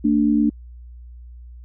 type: tone pair together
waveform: sine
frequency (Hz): 224.5 / 293.7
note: A3 / D4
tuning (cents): +35 / 0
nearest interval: perfect fourth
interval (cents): 465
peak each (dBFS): -17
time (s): 0.04-0.5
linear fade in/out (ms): 10
effects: added 60 Hz sine -37 dBFS peak until 1.64 s